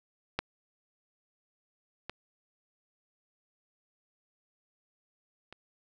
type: clicks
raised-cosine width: 0.3 ms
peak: -13 / -21 / -30 dBFS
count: 3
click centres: 0.39 / 2.096 / 5.526 s
effects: none